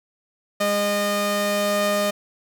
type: tone pair together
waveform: sawtooth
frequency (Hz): 204.6 / 613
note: G#3 / D#5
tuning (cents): -26 / -26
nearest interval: octave + perfect fifth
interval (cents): 1900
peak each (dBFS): -22 / -17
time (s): 0.6-2.11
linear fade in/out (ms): 10
effects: none